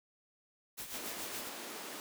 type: noise with tremolo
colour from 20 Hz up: white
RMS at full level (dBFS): -42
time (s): 0.77-1.5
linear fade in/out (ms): 20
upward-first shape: sine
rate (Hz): 7.1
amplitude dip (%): 60
type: high-pass noise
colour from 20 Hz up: pink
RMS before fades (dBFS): -45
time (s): 0.94-2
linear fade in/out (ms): 0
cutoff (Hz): 240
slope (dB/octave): 24
effects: none